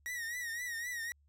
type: tone with vibrato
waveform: 45% pulse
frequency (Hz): 1900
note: A#6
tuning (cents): +33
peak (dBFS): -37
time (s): 0.06-1.12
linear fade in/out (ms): 0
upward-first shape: triangle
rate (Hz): 3.9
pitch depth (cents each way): 97
effects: added 72 Hz sine -65 dBFS peak until 1.28 s